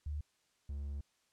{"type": "tone pair in turn", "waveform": ["sine", "triangle"], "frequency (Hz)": [74, 70.96], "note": ["D2", "C#2"], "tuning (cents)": [14, 41], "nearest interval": "minor second", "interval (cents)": 73, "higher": "first", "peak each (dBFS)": [-36, -36], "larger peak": "neither", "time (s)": [[0.06, 0.21], [0.69, 1.01]], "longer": "second", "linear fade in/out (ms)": 5, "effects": ["white hiss -75 dBFS RMS until 1.32 s", "low-pass 8000 Hz 12 dB/octave"]}